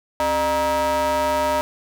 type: ring-modulated tone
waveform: square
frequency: 169.6 Hz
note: E3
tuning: 50 cents sharp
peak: -16 dBFS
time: 0.2-1.61 s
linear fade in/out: 0 ms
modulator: 775 Hz
effects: none